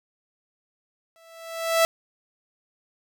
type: tone with exponential growth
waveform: sawtooth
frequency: 659.3 Hz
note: E5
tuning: in tune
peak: -11 dBFS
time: 1.16-1.85 s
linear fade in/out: 0 ms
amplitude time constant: 150 ms
effects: none